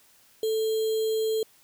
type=tone with sample-and-hold; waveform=sine; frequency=440 Hz; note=A4; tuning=in tune; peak=-23 dBFS; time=0.43-1.43 s; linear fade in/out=2 ms; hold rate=3675 Hz; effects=white hiss -59 dBFS RMS until 1.63 s